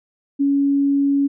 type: tone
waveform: sine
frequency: 280 Hz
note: C#4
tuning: 18 cents sharp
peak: -14 dBFS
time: 0.39-1.28 s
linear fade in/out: 20 ms
effects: none